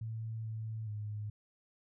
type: tone with pitch steps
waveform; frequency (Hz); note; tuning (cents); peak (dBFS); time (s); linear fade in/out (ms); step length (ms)
sine; 111.9 / 110.5 / 105.3; A2 / A2 / G#2; +30 / +8 / +24; -37; 0.01-1.3; 5; 430
effects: none